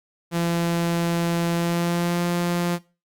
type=tone with pitch glide; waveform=sawtooth; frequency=170 to 173.97 Hz; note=F3 to F3; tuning=-46 to -6 cents; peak=-17 dBFS; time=0.31-2.79 s; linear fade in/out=50 ms; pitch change=+40 cents; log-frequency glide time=1.54-2.24 s; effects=noise-tail reverb RT60 0.3 s tail -19 dB re dry + Opus 48 kbps